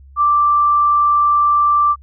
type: tone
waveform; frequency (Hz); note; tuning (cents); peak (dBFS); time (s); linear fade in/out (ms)
sine; 1174.7; D6; 0; -10; 0.16-1.96; 50
effects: added 68 Hz sine -39 dBFS peak until 2.02 s